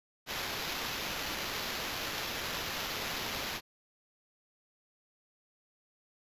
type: noise with sample-and-hold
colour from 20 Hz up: blue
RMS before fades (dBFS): -37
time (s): 0.26-3.61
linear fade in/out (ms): 50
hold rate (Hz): 8820
effects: resampled to 32000 Hz